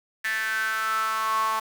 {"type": "tone with high-pass filter sweep", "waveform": "sawtooth", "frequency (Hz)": 220, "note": "A3", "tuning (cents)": 0, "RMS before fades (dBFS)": -26, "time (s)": [0.24, 1.6], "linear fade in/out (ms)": 10, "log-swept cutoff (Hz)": [1800, 1000], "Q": 8.9, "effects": ["7-bit"]}